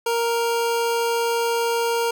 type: tone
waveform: 25% pulse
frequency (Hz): 466.2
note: A#4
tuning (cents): 0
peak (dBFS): -16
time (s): 0.06-2.11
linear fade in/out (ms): 5
effects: none